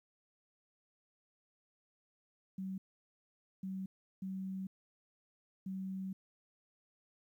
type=tone bursts at uneven times; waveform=sine; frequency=190.3 Hz; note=F#3; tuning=49 cents sharp; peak=-38 dBFS; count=4; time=2.58-2.78 / 3.63-3.86 / 4.22-4.67 / 5.66-6.13 s; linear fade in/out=5 ms; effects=12-bit